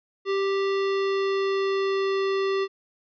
square tone with pitch glide, 392 to 389.3 Hz, G4 to G4, 0 to -12 cents, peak -23 dBFS, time 0.25-2.68 s, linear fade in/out 50 ms, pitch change -12 cents, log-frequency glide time 0.69-2.21 s, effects resampled to 11025 Hz

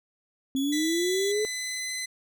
sine linear sweep, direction up, 261.6 to 432.6 Hz, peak -24 dBFS, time 0.55-1.45 s, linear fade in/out 0 ms
sawtooth tone, 3390 Hz, G#7, 35 cents sharp, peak -32 dBFS, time 0.56-1.32 s, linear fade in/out 5 ms
15% pulse tone with pitch glide, 1984 to 2028 Hz, B6 to B6, +7 to +45 cents, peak -24 dBFS, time 0.72-2.06 s, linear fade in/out 10 ms, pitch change +38 cents, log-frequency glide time 0.86-1.91 s
effects none

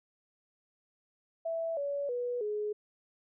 sine tone with pitch steps, 659.3 / 567.4 / 488.2 / 420.2 Hz, E5 / C#5 / B4 / G#4, 0 / +40 / -20 / +20 cents, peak -31 dBFS, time 1.45-2.73 s, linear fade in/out 10 ms, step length 320 ms, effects none

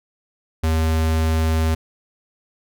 square tone, 80.1 Hz, E2, 49 cents flat, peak -17 dBFS, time 0.63-1.75 s, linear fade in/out 10 ms, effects none

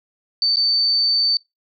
sine tone with dropouts, 4557 Hz, C#8, 47 cents sharp, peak -15 dBFS, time 0.42-1.37 s, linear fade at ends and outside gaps 1 ms, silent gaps 0.559-0.569 s, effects noise-tail reverb RT60 0.2 s tail -26 dB re dry

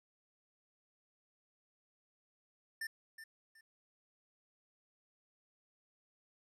square tone with echo, 1788 Hz, A6, 27 cents sharp, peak -39 dBFS, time 2.81-2.87 s, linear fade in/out 5 ms, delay 370 ms, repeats 2, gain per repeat -11 dB, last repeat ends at 3.61 s, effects resampled to 32000 Hz + 13-bit

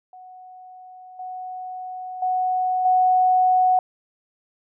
sine tone with level steps, 739 Hz, F#5, 2 cents flat, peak -40 / -30 / -19 / -14 dBFS, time 0.13-3.79 s, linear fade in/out 2 ms, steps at 1.19 / 2.22 / 2.85 s, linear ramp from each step 5 ms, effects none

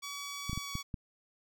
10% pulse tone with pitch glide, 1137 to 1127.8 Hz, C#6 to C#6, +44 to +30 cents, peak -31 dBFS, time 0.02-0.83 s, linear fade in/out 20 ms, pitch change -14 cents, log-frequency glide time 0.59-0.69 s
clicks, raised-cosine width 5 ms, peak -24 dBFS, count 5, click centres 0.496 / 0.531 / 0.576 / 0.754 / 0.942 s
effects none

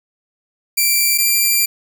5% pulse tone pair in turn, 2349 / 2364 Hz, D7 / D7, 0 / +11 cents, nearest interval unison, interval 11 cents, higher second, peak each -3 dBFS, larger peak neither, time 0.77-1.18 / 1.18-1.66 s, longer second, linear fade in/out 10 ms, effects none

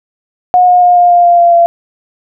sine tone with pitch steps, 724 / 718.2 / 712.4 / 706.6 / 701 / 695.3 / 689.7 / 684.2 Hz, F#5 / F5 / F5 / F5 / F5 / F5 / F5 / F5, -38 / +48 / +34 / +20 / +6 / -8 / -22 / -36 cents, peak -3 dBFS, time 0.54-1.66 s, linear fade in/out 0 ms, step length 140 ms, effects none

